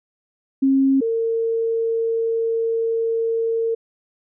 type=tone pair in turn; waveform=sine; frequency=269.9 / 455.4 Hz; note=C#4 / A#4; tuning=-46 / -40 cents; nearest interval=major sixth; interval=906 cents; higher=second; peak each=-13 / -18 dBFS; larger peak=first; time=0.62-1.01 / 1.01-3.75 s; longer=second; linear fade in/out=10 ms; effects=none